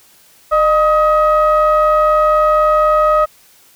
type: ring-modulated tone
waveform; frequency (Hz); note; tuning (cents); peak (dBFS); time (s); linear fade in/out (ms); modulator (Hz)
triangle; 326; E4; -19; -4; 0.51-3.26; 20; 936
effects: white hiss -48 dBFS RMS until 3.75 s